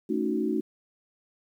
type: chord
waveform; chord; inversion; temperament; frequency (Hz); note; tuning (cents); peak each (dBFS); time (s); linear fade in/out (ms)
sine; D# half-diminished seventh; second; equal; 220 / 277.2 / 311.1 / 370; A3 / C#4 / D#4 / F#4; 0 / 0 / 0 / 0; -30 / -32 / -29 / -30; 0.09-0.61; 10
effects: 10-bit